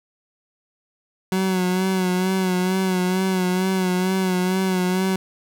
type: tone with vibrato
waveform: 30% pulse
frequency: 185.5 Hz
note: F#3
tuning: 5 cents sharp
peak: -16 dBFS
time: 1.32-5.16 s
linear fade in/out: 2 ms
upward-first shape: sine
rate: 2.2 Hz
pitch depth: 41 cents each way
effects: none